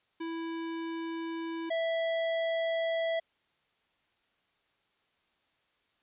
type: tone pair in turn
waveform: square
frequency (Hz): 329.6 / 659.2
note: E4 / E5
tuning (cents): 0 / 0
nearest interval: octave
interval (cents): 1200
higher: second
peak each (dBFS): -35 / -29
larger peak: second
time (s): 0.2-1.7 / 1.7-3.2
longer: neither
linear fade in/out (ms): 10
effects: white hiss -73 dBFS RMS until 6.02 s + resampled to 8000 Hz